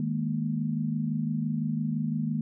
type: chord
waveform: sine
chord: D# suspended fourth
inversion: none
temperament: just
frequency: 155.56 / 207.4 / 233.3 Hz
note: D#3 / G#3 / A#3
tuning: 0 / -2 / +2 cents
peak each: -30 / -32 / -30 dBFS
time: 0-2.41 s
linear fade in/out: 2 ms
effects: none